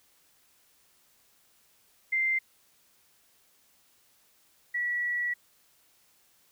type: tone pair in turn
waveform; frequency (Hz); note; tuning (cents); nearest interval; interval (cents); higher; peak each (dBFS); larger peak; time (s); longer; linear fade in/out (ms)
sine; 2088 / 1939.2; C7 / B6; -4 / -32; minor second; 128; first; -24 / -27; first; 2.12-2.39 / 4.74-5.34; second; 10
effects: white hiss -65 dBFS RMS until 6.51 s